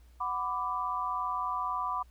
sine chord, B minor, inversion second, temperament equal with one note detuned, 740 / 996.9 / 1174.7 Hz, F#5 / B5 / D6, 0 / +16 / 0 cents, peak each -39 / -33 / -33 dBFS, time 0.2-2.03 s, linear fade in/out 10 ms, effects added 60 Hz sine -54 dBFS peak until 2.1 s + pink hiss -68 dBFS RMS until 2.1 s

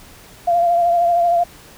sine tone with vibrato, 691 Hz, F5, 19 cents flat, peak -12 dBFS, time 0.47-1.44 s, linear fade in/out 10 ms, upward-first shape triangle, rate 13 Hz, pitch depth 38 cents each way, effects pink hiss -43 dBFS RMS until 1.77 s

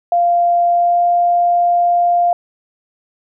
sine tone with pitch glide, 695 to 699 Hz, F5 to F5, -9 to +1 cents, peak -10 dBFS, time 0.12-2.33 s, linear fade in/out 2 ms, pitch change +10 cents, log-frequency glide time 0.7-1.02 s, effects none

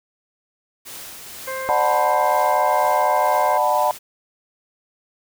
white noise with tremolo, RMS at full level -35 dBFS, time 0.85-3.99 s, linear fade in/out 20 ms, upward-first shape triangle, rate 2.1 Hz, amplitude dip 35%
harmonic tone, 526 Hz, C5, 9 cents sharp, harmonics 1 / 2 / 3 / 4, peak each -28 / -31 / -33 / -34 dBFS, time 1.47-3.58 s, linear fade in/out 10 ms
sine chord, B minor seventh, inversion first, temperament equal with one note detuned, 599.7 / 740 / 880 / 987.8 Hz, D5 / F#5 / A5 / B5, +36 / 0 / 0 / 0 cents, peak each -21 dBFS, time 1.69-3.91 s, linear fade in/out 0 ms
effects none

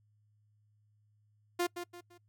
sawtooth tone with echo, 350.9 Hz, F4, 8 cents sharp, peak -25 dBFS, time 1.59-1.67 s, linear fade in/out 10 ms, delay 170 ms, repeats 3, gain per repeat -9 dB, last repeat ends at 2.18 s, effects noise-tail reverb RT60 0.1 s tail -23 dB re dry + added 105 Hz sine -67 dBFS peak until 2.28 s

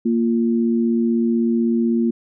sine tone pair together, 232.1 / 348.1 Hz, A#3 / F4, -7 / -6 cents, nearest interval perfect fifth, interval 701 cents, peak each -16 / -22 dBFS, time 0.05-2.11 s, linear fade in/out 10 ms, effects none

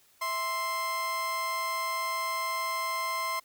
30% pulse tone pair together, 659.3 / 1046.6 Hz, E5 / C6, 0 / 0 cents, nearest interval minor sixth, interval 800 cents, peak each -37 / -27 dBFS, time 0.21-3.4 s, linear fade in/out 10 ms, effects white hiss -63 dBFS RMS until 3.44 s

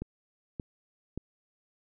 click train, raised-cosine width 3 ms, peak -22 dBFS, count 3, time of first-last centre 0.02-1.176 s, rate 1.73 Hz, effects none

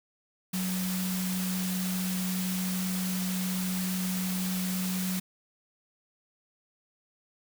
sine tone in noise, 185 Hz, F#3, in tune, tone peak -29 dBFS, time 0.53-5.2 s, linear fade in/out 10 ms, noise white, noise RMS -36 dBFS, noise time 0.53-5.2 s, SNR +4 dB, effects none

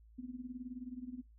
sine tone with tremolo, 250 Hz, B3, 21 cents sharp, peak -39 dBFS, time 0.18-1.22 s, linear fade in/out 10 ms, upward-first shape sine, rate 19 Hz, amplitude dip 85%, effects noise-tail reverb RT60 0.2 s tail -21 dB re dry + added 55 Hz sine -58 dBFS peak until 1.38 s

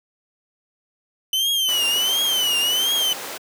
40% pulse tone with vibrato, 3025 Hz, F#7, 38 cents sharp, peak -17 dBFS, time 1.33-3.13 s, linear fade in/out 2 ms, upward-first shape triangle, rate 1.4 Hz, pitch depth 150 cents each way
pink noise, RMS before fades -30 dBFS, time 1.68-3.38 s, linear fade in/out 10 ms
effects high-pass 400 Hz 12 dB/octave

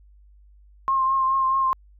sine tone with vibrato, 1064 Hz, C6, 29 cents sharp, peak -18 dBFS, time 0.88-1.73 s, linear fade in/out 0 ms, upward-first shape triangle, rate 4.7 Hz, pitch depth 28 cents each way, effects added 50 Hz sine -49 dBFS peak until 1.99 s

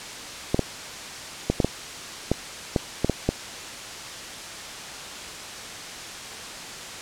clicks, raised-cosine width 2 ms, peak -6 dBFS, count 10, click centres 0.545 / 0.593 / 1.5 / 1.602 / 1.646 / 2.316 / 2.762 / 3.046 / 3.097 / 3.29 s, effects white hiss -36 dBFS RMS until 7.01 s + low-pass 7000 Hz 12 dB/octave

